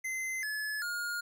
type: tone with pitch steps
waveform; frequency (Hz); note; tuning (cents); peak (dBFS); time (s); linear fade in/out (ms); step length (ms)
square; 2062 / 1714 / 1424.8; C7 / A6 / F6; -26 / -46 / +34; -34; 0.04-1.21; 10; 390
effects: none